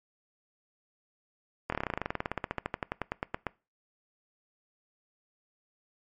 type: slowing click train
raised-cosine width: 0.5 ms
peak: -15 dBFS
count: 30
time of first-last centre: 1.7-3.467 s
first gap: 24 ms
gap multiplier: 1.06
effects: noise-tail reverb RT60 0.3 s tail -22 dB re dry + MP3 48 kbps